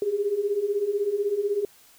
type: beating tone pair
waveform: sine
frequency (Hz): 395.6 / 411.6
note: G4 / G#4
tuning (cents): +16 / -16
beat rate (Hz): 16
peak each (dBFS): -28 / -24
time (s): 0.02-1.65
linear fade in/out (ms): 2
effects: white hiss -55 dBFS RMS until 1.98 s